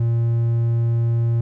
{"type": "tone", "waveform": "triangle", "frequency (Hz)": 116.54, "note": "A#2", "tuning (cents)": 0, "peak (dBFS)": -14, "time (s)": [0, 1.41], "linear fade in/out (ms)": 5, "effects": []}